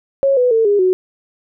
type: tone with pitch steps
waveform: sine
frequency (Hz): 548 / 496.7 / 450.3 / 408.2 / 370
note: C#5 / B4 / A4 / G#4 / F#4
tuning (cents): -20 / +10 / +40 / -30 / 0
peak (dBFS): -10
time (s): 0.23-0.93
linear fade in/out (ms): 0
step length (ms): 140
effects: none